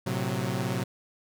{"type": "chord", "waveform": "sawtooth", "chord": "F# diminished", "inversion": "first", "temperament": "equal with one note detuned", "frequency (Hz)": [112.51, 130.81, 185], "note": ["A2", "C3", "F#3"], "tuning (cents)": [39, 0, 0], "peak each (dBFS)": [-29, -27, -28], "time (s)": [0.06, 0.84], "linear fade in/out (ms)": 10, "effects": []}